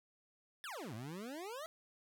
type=exponential two-way sweep; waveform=25% pulse; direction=down then up; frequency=1832 to 103.9 to 668 Hz; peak=-40 dBFS; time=0.64-1.66 s; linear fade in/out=0 ms; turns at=0.94 s; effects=none